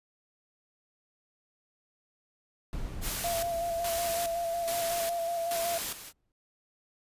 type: noise with exponential decay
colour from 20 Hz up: brown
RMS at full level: -35 dBFS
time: 2.73-6.32 s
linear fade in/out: 0 ms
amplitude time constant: 780 ms
type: noise with tremolo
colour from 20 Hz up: white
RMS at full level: -34 dBFS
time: 3.01-6.13 s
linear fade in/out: 50 ms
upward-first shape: square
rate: 1.2 Hz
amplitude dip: 70%
type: tone with vibrato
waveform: sine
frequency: 680 Hz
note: F5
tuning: 46 cents flat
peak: -29 dBFS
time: 3.24-5.78 s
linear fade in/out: 5 ms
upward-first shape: square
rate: 5.4 Hz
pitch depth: 22 cents each way
effects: resampled to 32000 Hz